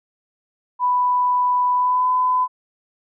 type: tone with pitch glide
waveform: sine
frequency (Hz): 991 to 1007.7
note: B5 to B5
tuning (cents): +6 to +35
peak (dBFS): -15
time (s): 0.79-2.48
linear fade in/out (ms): 50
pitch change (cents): +29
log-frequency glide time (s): 1.74-2.09
effects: none